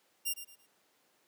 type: tone with echo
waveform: 5% pulse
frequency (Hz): 2794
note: F7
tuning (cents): 0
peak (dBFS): -22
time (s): 0.25-0.34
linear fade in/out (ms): 20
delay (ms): 110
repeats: 3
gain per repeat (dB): -11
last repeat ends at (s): 0.67
effects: pink hiss -70 dBFS RMS until 1.27 s + high-pass 300 Hz 12 dB/octave